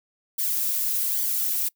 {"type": "noise with flanger", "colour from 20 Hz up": "violet", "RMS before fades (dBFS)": -25, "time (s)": [0.38, 1.69], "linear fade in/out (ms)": 10, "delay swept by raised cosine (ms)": [0.74, 3.14], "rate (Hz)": 1.2, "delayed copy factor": -0.65, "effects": ["noise-tail reverb RT60 0.1 s tail -24 dB re dry"]}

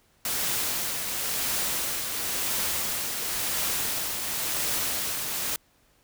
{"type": "noise with tremolo", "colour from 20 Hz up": "white", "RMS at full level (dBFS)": -27, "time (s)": [0.25, 5.56], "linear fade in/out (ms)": 2, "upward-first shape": "triangle", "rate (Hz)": 0.95, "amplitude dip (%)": 40, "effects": ["pink hiss -64 dBFS RMS until 6.03 s"]}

